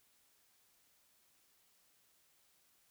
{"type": "silence", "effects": ["white hiss -72 dBFS RMS until 2.9 s"]}